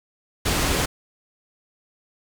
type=low-pass noise; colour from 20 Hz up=pink; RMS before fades=-22 dBFS; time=0.45-0.86 s; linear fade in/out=10 ms; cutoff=11000 Hz; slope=12 dB/octave; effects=none